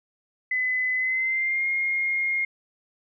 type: tone with pitch glide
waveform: sine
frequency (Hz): 2016 to 2136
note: B6 to C7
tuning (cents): +35 to +35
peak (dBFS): -22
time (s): 0.51-2.45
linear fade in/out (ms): 5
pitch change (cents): +100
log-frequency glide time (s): 0.95-1.67
effects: none